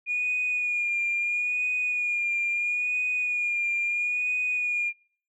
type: tone with vibrato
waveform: sine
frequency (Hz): 2439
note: D#7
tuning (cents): -35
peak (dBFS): -23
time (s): 0.06-4.93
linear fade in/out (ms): 50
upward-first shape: sine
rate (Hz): 0.75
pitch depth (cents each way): 33
effects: noise-tail reverb RT60 0.5 s tail -26 dB re dry + tanh soft clip ceiling -19 dBFS